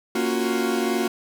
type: chord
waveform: 40% pulse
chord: Gb major seventh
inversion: first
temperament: equal with one note detuned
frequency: 233.1 / 277.2 / 349.2 / 371.3 Hz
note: Bb3 / Db4 / F4 / Gb4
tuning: 0 / 0 / 0 / +6 cents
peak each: -25 / -29 / -26 / -25 dBFS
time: 0.15-1.08 s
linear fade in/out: 5 ms
effects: none